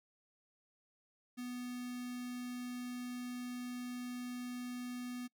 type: tone with notch filter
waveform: square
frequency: 246.9 Hz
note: B3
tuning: in tune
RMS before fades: -43 dBFS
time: 1.37-5.28 s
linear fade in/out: 20 ms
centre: 820 Hz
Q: 1.3
effects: noise-tail reverb RT60 0.1 s tail -23 dB re dry